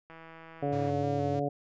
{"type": "click train", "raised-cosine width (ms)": 0.5, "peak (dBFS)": -34, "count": 131, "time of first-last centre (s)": [0.1, 0.898], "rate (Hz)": 163}
{"type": "harmonic tone", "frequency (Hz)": 142.7, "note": "D3", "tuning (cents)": -49, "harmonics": [1, 2, 3, 4, 5], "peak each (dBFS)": [-34, -34, -34, -34, -34], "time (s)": [0.62, 1.49], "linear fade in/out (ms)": 10}
{"type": "tone with vibrato", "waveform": "square", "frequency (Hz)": 103.6, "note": "G#2", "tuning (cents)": -4, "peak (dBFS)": -37, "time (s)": [0.72, 1.4], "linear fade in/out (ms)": 10, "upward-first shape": "square", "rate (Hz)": 3.2, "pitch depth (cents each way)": 52}
{"effects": ["resampled to 16000 Hz"]}